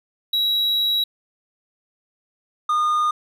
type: tone pair in turn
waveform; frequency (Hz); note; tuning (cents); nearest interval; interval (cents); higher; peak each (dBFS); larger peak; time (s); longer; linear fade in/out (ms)
triangle; 3877 / 1221.2; B7 / D#6; -33 / -33; octave + minor sixth; 2000; first; -16 / -15; second; 0.33-1.04 / 2.69-3.11; first; 5
effects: none